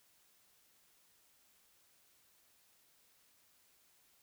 silence, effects white hiss -70 dBFS RMS until 4.22 s

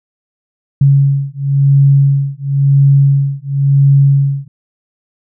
sine beating tone pair, 138.59 / 139.55 Hz, C#3 / C#3, 0 / +12 cents, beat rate 0.96 Hz, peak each -10 dBFS, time 0.81-4.48 s, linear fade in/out 5 ms, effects none

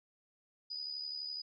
sine tone with amplitude modulation, 4957 Hz, D#8, 7 cents flat, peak -36 dBFS, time 0.7-1.42 s, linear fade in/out 10 ms, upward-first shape sine, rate 71.9 Hz, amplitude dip 60%, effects none

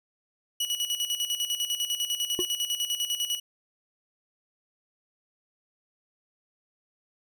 sawtooth tone with tremolo, 2930 Hz, F#7, 18 cents flat, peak -22 dBFS, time 0.6-3.4 s, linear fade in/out 5 ms, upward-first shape square, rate 10 Hz, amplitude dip 65%
triangle tone with exponential decay, 360 Hz, F#4, 47 cents flat, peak -19 dBFS, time 2.39-2.46 s, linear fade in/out 0 ms, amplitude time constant 15 ms
effects none

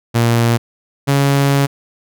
sawtooth tone pair in turn, 117.1 / 139.66 Hz, A#2 / C#3, +8 / +13 cents, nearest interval minor third, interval 305 cents, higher second, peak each -7 dBFS, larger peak neither, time 0.14-0.58 / 1.07-1.67 s, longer second, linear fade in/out 20 ms, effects none

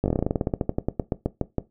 slowing click train, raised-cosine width 2 ms, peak -9 dBFS, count 23, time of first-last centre 0.04-1.583 s, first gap 19 ms, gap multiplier 1.11, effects noise-tail reverb RT60 0.2 s tail -17 dB re dry

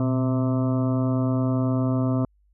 harmonic tone with a mistuned harmonic, 129.9 Hz, C3, 12 cents flat, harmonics 1 / 2 / 3 / 4 / 5 / 7 / 8 / 9 / 10, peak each -23 / -23 / -37 / -36 / -32 / -43 / -41 / -39 / -44 dBFS, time 0-2.25 s, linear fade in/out 2 ms, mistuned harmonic 1, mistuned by -94 cents, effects added 50 Hz sine -59 dBFS peak until 2.53 s

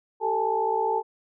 sine tone cluster, 389.7 / 445 / 820 / 879 Hz, G4 / A4 / G#5 / A5, -10 / +20 / -22 / -2 cents, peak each -31 / -27 / -30 / -25 dBFS, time 0.2-1.03 s, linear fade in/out 50 ms, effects none

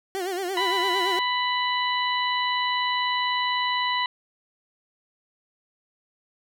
30% pulse tone with vibrato, 371.3 Hz, F#4, 6 cents sharp, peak -24 dBFS, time 0.15-1.19 s, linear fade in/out 0 ms, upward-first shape sine, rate 8.8 Hz, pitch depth 110 cents each way
harmonic tone, 992 Hz, B5, 7 cents sharp, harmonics 1 / 2 / 3 / 4, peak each -25 / -28 / -30 / -31 dBFS, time 0.57-4.06 s, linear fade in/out 2 ms
effects none

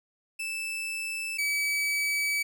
40% pulse tone pair in turn, 2637 / 2287 Hz, E7 / D7, 0 / -47 cents, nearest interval major second, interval 247 cents, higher first, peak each -30 / -25 dBFS, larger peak second, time 0.39-1.38 / 1.38-2.43 s, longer second, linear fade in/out 10 ms, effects none

